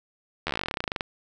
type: slowing click train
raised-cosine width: 0.3 ms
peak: -11 dBFS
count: 22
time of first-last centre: 0.47-1.008 s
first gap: 12 ms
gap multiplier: 1.07
effects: none